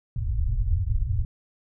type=low-pass noise; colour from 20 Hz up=pink; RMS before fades=-24 dBFS; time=0.16-1.25 s; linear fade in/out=5 ms; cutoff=120 Hz; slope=96 dB/octave; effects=none